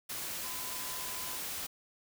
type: tone in noise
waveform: sine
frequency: 1012 Hz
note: B5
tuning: 42 cents sharp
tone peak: -48 dBFS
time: 0.43-1.38 s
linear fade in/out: 10 ms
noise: white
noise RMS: -39 dBFS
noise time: 0.09-1.67 s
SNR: -12 dB
effects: none